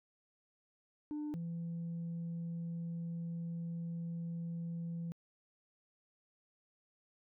sine tone pair in turn, 298.9 / 168.43 Hz, D4 / E3, +31 / +38 cents, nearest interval minor seventh, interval 993 cents, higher first, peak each -35 / -36 dBFS, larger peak first, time 1.11-1.34 / 1.34-5.12 s, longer second, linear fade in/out 0 ms, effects tanh soft clip ceiling -36 dBFS

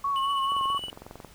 sine tone with vibrato, 1101 Hz, C#6, 12 cents flat, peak -24 dBFS, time 0.04-0.78 s, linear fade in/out 5 ms, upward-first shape sine, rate 4.6 Hz, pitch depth 36 cents each way
triangle tone with tremolo, 2958 Hz, F#7, 1 cent flat, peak -29 dBFS, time 0.16-0.9 s, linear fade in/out 0 ms, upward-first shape triangle, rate 15 Hz, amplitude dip 65%
click train, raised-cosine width 1 ms, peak -27 dBFS, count 17, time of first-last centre 0.52-1.247 s, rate 22 Hz
effects pink hiss -53 dBFS RMS until 1.34 s

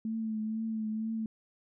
sine tone with vibrato, 220 Hz, A3, in tune, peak -31 dBFS, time 0.05-1.26 s, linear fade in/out 2 ms, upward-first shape triangle, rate 2.1 Hz, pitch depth 37 cents each way, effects none

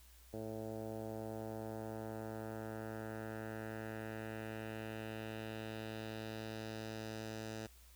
10% pulse tone with low-pass filter sweep, 110 Hz, A2, in tune, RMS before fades -45 dBFS, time 0.33-7.67 s, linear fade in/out 10 ms, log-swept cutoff 580 to 6700 Hz, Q 1.5, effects added 60 Hz sine -60 dBFS peak until 7.95 s + white hiss -65 dBFS RMS until 7.95 s

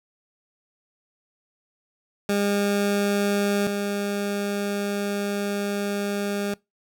20% pulse tone pair in turn, 202.5 / 202.5 Hz, G#3 / G#3, -43 / -43 cents, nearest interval unison, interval 0 cents, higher neither, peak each -16 / -20 dBFS, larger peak first, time 2.29-3.67 / 3.67-6.54 s, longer second, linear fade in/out 2 ms, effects noise-tail reverb RT60 0.2 s tail -23 dB re dry

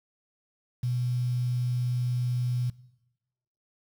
sine tone with quantisation, 123.47 Hz, B2, in tune, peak -25 dBFS, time 0.83-2.7 s, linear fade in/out 5 ms, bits 8, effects noise-tail reverb RT60 1.0 s tail -21 dB re dry

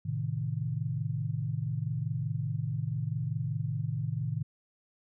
sine chord, A diminished, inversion none, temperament equal, 110 / 130.81 / 155.56 Hz, A2 / C3 / Eb3, 0 / 0 / 0 cents, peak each -34 dBFS, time 0.05-4.43 s, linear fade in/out 10 ms, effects none

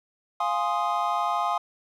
triangle chord, F minor seventh, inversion none, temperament equal, 698.5 / 830.6 / 1046.5 / 1244.5 Hz, F5 / Ab5 / C6 / Eb6, 0 / 0 / 0 / 0 cents, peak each -27 dBFS, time 0.4-1.58 s, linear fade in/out 5 ms, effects none

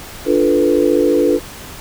sine chord, B half-diminished seventh, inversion first, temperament equal, 293.7 / 349.2 / 440 / 493.9 Hz, D4 / F4 / A4 / B4, 0 / 0 / 0 / 0 cents, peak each -16 dBFS, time 0.25-1.4 s, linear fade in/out 50 ms, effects pink hiss -33 dBFS RMS until 1.8 s

